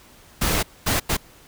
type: noise bursts at uneven times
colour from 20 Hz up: pink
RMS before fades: -21 dBFS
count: 3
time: 0.41-0.63 / 0.86-1 / 1.09-1.17 s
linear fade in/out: 10 ms
effects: pink hiss -50 dBFS RMS until 1.47 s